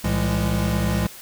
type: tone cluster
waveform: square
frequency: 65.3 / 113.5 / 168.4 / 205.7 Hz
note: C2 / A#2 / E3 / G#3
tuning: -3 / -46 / +37 / -16 cents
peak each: -26 dBFS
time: 0.04-1.07 s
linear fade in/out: 5 ms
effects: white hiss -41 dBFS RMS until 1.21 s